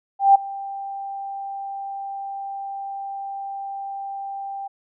sine tone with ADSR envelope, 789 Hz, G5, 11 cents sharp, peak -7 dBFS, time 0.19-4.68 s, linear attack 160 ms, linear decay 10 ms, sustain -21 dB, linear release 12 ms, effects none

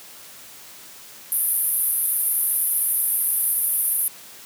pink band-pass noise, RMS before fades -22 dBFS, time 1.32-4.08 s, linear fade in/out 0 ms, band 9700 to 14000 Hz, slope 96 dB/octave, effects white hiss -43 dBFS RMS until 4.45 s + high-pass 100 Hz 12 dB/octave

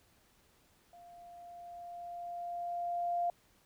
sine tone with level ramp, 697 Hz, F5, 4 cents flat, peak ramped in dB -53 to -29 dBFS, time 0.93-3.3 s, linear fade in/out 2 ms, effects pink hiss -68 dBFS RMS until 3.65 s

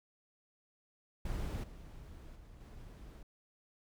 brown noise with level steps, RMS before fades -38 / -51 / -55 / -51 dBFS, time 1.25-3.23 s, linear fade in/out 5 ms, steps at 1.63 / 2.35 / 2.6 s, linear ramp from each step 10 ms, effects none

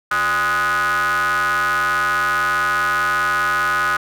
square ring-modulated tone, 109.8 Hz, A2, 3 cents flat, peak -14 dBFS, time 0.11-3.97 s, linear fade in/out 5 ms, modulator 1360 Hz, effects none

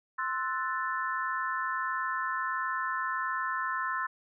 sine chord, F# half-diminished seventh, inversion second, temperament equal, 1046.5 / 1318.5 / 1480 / 1760 Hz, C6 / E6 / F#6 / A6, 0 / 0 / 0 / 0 cents, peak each -33 / -35 / -38 / -35 dBFS, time 0.18-4.07 s, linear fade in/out 10 ms, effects none

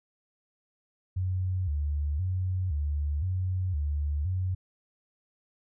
sine tone with vibrato, 82.3 Hz, E2, 2 cents flat, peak -26 dBFS, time 1.16-4.55 s, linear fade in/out 10 ms, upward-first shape square, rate 0.97 Hz, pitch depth 200 cents each way, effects none

